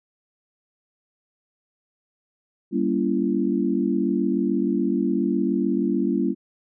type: chord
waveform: sine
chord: G diminished seventh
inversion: none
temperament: just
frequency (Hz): 196 / 235.2 / 282.2 / 338.7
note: G3 / Bb3 / Db4 / Fb4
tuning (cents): 0 / +16 / +31 / +47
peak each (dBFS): -25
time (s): 2.71-6.35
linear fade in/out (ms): 50
effects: none